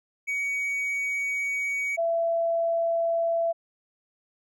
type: tone pair in turn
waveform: triangle / sine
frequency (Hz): 2252 / 669.5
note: C#7 / E5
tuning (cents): +27 / +27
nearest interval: octave + major sixth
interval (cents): 2100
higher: first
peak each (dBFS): -24 / -22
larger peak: second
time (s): 0.27-1.97 / 1.97-3.53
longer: first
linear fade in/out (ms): 20
effects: none